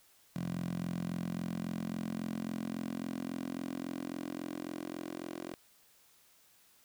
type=tone with high-pass filter sweep; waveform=10% pulse; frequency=43.65 Hz; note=F1; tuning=in tune; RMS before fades=-39 dBFS; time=0.36-5.54 s; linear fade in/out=0 ms; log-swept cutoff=160 to 350 Hz; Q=3.6; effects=white hiss -65 dBFS RMS until 6.84 s